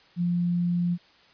sine tone, 174.61 Hz, F3, in tune, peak -22 dBFS, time 0.16-0.98 s, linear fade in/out 50 ms, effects white hiss -57 dBFS RMS until 1.33 s + resampled to 11025 Hz

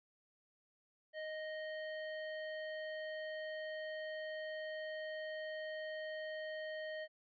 square tone with band-pass filter, 622.3 Hz, D#5, in tune, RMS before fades -44 dBFS, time 1.13-7.08 s, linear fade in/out 50 ms, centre 1500 Hz, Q 0.79, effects resampled to 11025 Hz

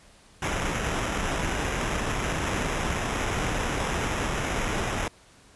pink noise with sample-and-hold, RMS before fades -28 dBFS, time 0.42-5.08 s, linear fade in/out 2 ms, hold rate 4410 Hz, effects pink hiss -55 dBFS RMS until 5.55 s + resampled to 24000 Hz

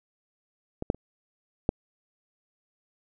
clicks, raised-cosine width 2 ms, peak -18 / -8 / -30 / -8 dBFS, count 4, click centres 0.824 / 0.901 / 0.946 / 1.691 s, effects none

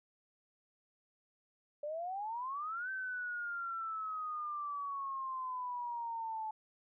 sine exponential two-way sweep, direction up then down, 577 to 1552 to 865 Hz, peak -37 dBFS, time 1.83-6.51 s, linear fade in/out 5 ms, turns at 2.9 s, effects none

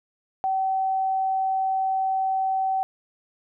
sine tone, 765 Hz, G5, 42 cents flat, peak -21 dBFS, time 0.44-2.83 s, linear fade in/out 0 ms, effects none

